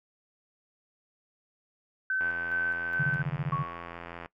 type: tone with tremolo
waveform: sine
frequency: 1531 Hz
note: G6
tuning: 41 cents flat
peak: -26 dBFS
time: 2.1-3.22 s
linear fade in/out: 2 ms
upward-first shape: square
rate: 2.4 Hz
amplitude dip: 40%
type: click train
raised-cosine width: 0.5 ms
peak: -25 dBFS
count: 176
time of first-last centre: 2.21-4.259 s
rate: 85.4 Hz
type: tone bursts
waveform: sine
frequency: 144.9 Hz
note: D3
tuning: 23 cents flat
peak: -26 dBFS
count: 10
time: 2.99-3.63 s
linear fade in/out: 10 ms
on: 46 ms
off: 20 ms
type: tone with exponential decay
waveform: sine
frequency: 1112 Hz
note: C#6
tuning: 5 cents sharp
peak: -26 dBFS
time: 3.52-4.08 s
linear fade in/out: 5 ms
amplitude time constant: 120 ms
effects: noise-tail reverb RT60 0.1 s tail -20 dB re dry